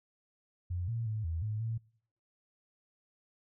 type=tone with pitch steps; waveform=sine; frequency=88.7 / 115.5 / 108.6 / 81.9 / 107.4 / 113.2 Hz; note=F2 / A#2 / A2 / E2 / A2 / A2; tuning=+27 / -16 / -22 / -11 / -41 / +50 cents; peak=-32 dBFS; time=0.7-1.78 s; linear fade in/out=10 ms; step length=180 ms; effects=noise-tail reverb RT60 0.6 s tail -25 dB re dry